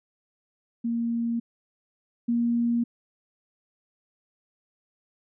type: tone pair in turn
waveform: sine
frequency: 233.1 / 235.9 Hz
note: A#3 / A#3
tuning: 0 / +21 cents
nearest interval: unison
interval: 21 cents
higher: second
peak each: -24 / -21 dBFS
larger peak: second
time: 0.84-1.4 / 2.28-2.84 s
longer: neither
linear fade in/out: 10 ms
effects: none